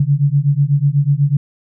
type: beating tone pair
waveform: sine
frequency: 138.59 / 146.69 Hz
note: C#3 / D3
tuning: 0 / -2 cents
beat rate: 8.1 Hz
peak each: -14 dBFS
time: 0-1.37 s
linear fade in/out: 5 ms
effects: none